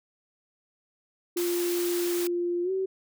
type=tone with pitch glide; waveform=sine; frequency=349.2 to 380.8 Hz; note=F4 to F#4; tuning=0 to +50 cents; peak=-25 dBFS; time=1.36-2.86 s; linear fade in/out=10 ms; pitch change=+150 cents; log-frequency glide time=2.63-2.71 s
type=high-pass noise; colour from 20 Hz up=white; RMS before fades=-35 dBFS; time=1.37-2.27 s; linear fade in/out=0 ms; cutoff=510 Hz; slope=12 dB/octave
effects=none